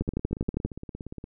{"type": "two click trains", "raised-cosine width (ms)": 3, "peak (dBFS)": [-13, -24], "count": [9, 22], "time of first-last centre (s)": [[0.01, 0.65], [0.02, 1.241]], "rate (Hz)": [12.5, 17.2], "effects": []}